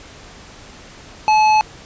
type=tone with tanh clipping; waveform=sine; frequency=860 Hz; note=A5; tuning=40 cents flat; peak=-12 dBFS; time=1.28-1.61 s; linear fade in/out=0 ms; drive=13 dB; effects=pink hiss -40 dBFS RMS until 1.85 s + resampled to 16000 Hz